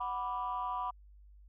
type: chord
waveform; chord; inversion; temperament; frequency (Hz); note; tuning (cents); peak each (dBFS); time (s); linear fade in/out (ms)
sine; B minor; second; equal; 740 / 987.8 / 1174.7; F#5 / B5 / D6; 0 / 0 / 0; -39 / -35 / -38; 0-0.91; 10
effects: tanh soft clip ceiling -27 dBFS + added 50 Hz sine -54 dBFS peak until 1.48 s